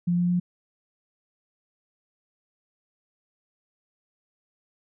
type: tone with pitch steps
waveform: sine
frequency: 174.61 / 176.03 / 177.46 Hz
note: F3 / F3 / F3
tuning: 0 / +14 / +28 cents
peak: -20 dBFS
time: 0.07-0.4 s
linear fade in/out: 10 ms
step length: 110 ms
effects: none